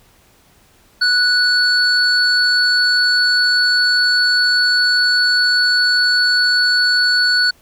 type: tone pair together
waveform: sine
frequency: 1477 / 4426 Hz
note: F#6 / C#8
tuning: -3 / -3 cents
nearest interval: octave + perfect fifth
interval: 1900 cents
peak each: -13 dBFS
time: 1.01-7.51 s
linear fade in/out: 10 ms
effects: tanh soft clip ceiling -6 dBFS + pink hiss -52 dBFS RMS until 7.61 s